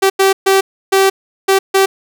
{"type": "tone bursts at uneven times", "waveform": "sawtooth", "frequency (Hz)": 387, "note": "G4", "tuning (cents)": -22, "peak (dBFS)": -4, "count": 6, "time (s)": [[0.02, 0.1], [0.19, 0.33], [0.46, 0.61], [0.92, 1.1], [1.48, 1.59], [1.74, 1.86]], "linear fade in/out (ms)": 10, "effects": []}